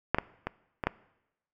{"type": "clicks", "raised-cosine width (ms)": 0.5, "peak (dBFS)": [-7, -10, -16, -16, -10], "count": 5, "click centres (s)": [0.146, 0.185, 0.47, 0.838, 0.87], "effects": ["noise-tail reverb RT60 0.9 s tail -21 dB re dry"]}